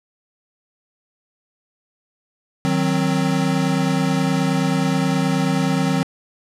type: chord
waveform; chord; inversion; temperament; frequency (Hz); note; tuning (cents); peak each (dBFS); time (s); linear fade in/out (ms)
square; C diminished; first; equal with one note detuned; 155.56 / 185 / 263.6; Eb3 / Gb3 / C4; 0 / 0 / +13; -22; 2.65-6.03; 0
effects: low-pass 9000 Hz 12 dB/octave